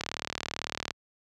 click train, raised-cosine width 0.2 ms, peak -13 dBFS, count 35, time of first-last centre 0.01-0.907 s, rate 37.9 Hz, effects high-pass 60 Hz 12 dB/octave

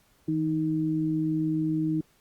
sine tone pair together, 160 / 313.2 Hz, D#3 / D#4, +49 / +11 cents, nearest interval octave, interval 1162 cents, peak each -29 / -25 dBFS, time 0.28-2.01 s, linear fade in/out 5 ms, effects pink hiss -64 dBFS RMS until 2.2 s + Opus 48 kbps

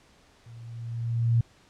sine tone with level ramp, 116.54 Hz, A#2, in tune, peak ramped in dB -44 to -17 dBFS, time 0.46-1.41 s, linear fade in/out 5 ms, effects pink hiss -59 dBFS RMS until 1.69 s + low-pass 7000 Hz 12 dB/octave

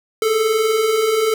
square tone pair together, 421.2 / 441.9 Hz, G#4 / A4, +24 / +7 cents, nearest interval minor second, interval 83 cents, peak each -24 / -16 dBFS, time 0.22-1.34 s, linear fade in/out 2 ms, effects none

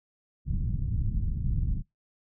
pink low-pass noise, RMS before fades -28 dBFS, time 0.45-1.83 s, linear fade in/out 50 ms, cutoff 160 Hz, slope 24 dB/octave, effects noise-tail reverb RT60 0.2 s tail -25 dB re dry

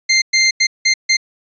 20% pulse tone bursts at uneven times, 2093 Hz, C7, in tune, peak -5 dBFS, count 5, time 0.09-0.22 / 0.33-0.51 / 0.6-0.67 / 0.85-0.94 / 1.09-1.17 s, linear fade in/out 10 ms, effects resampled to 16000 Hz

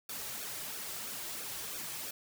white noise with flanger, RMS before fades -41 dBFS, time 0.09-2.11 s, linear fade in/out 5 ms, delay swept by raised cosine 0.98 to 4.18 ms, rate 3 Hz, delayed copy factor -0.65, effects none

